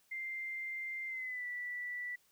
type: tone with pitch glide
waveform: sine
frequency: 2093 to 1964.2 Hz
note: C7 to B6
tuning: 0 to -10 cents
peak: -38 dBFS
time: 0.11-2.16 s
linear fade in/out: 10 ms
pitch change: -110 cents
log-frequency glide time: 1.07-1.46 s
effects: white hiss -71 dBFS RMS until 2.31 s